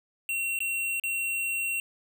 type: tone with dropouts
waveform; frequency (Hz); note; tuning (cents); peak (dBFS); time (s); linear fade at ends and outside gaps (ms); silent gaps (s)
square; 2732; F7; -39; -28; 0.29-1.8; 1; 0.59-0.604 / 0.998-1.037
effects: none